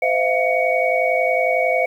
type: tone cluster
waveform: sine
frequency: 513 / 644 / 695 / 2242 Hz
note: C5 / E5 / F5 / C#7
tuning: -34 / -41 / -9 / +19 cents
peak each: -21 dBFS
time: 0.02-1.86 s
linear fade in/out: 5 ms
effects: 8-bit